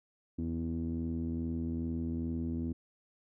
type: tone with low-pass filter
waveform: sawtooth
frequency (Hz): 82.41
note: E2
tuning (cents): 0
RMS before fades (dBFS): -35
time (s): 0.38-2.73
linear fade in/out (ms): 10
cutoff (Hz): 280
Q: 8.5
effects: none

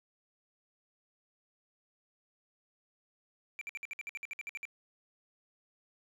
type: tone bursts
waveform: triangle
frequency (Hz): 2349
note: D7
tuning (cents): 0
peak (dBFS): -36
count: 14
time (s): 3.59-4.653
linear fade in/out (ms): 0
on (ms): 23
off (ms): 57
effects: none

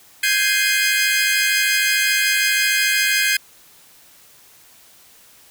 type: chord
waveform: sawtooth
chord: Ab major seventh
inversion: third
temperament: equal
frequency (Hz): 1568 / 1661.2 / 2093 / 2489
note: G6 / Ab6 / C7 / Eb7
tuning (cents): 0 / 0 / 0 / 0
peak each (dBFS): -18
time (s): 0.23-3.37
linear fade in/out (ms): 5
effects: white hiss -49 dBFS RMS until 5.5 s

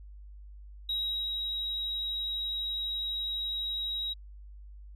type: tone with ADSR envelope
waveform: sine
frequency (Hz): 3828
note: A#7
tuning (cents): +45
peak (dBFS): -27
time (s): 0.89-4.14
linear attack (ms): 4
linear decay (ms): 400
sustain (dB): -3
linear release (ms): 18
effects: tanh soft clip ceiling -26 dBFS + added 50 Hz sine -45 dBFS peak until 4.95 s

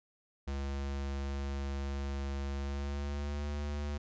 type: tone with pitch glide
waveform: square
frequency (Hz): 69.3 to 72.91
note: C#2 to D2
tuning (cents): 0 to -12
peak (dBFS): -35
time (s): 0.47-3.98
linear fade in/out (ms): 10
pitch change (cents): +88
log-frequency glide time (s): 2.57-3.46
effects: resampled to 16000 Hz

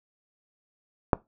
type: click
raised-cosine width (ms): 1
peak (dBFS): -4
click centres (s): 1.132
effects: noise-tail reverb RT60 0.2 s tail -21 dB re dry

